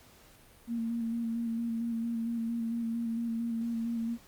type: tone with vibrato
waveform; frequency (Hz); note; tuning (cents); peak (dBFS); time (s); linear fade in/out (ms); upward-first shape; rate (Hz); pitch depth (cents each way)
sine; 230.8; A#3; -17; -30; 0.67-4.18; 50; square; 4.4; 21
effects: pink hiss -58 dBFS RMS until 4.27 s + Opus 48 kbps